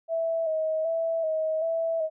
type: tone with vibrato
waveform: sine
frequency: 645 Hz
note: E5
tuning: 38 cents flat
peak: -24 dBFS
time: 0.08-2.1 s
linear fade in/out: 50 ms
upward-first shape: square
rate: 1.3 Hz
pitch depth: 34 cents each way
effects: none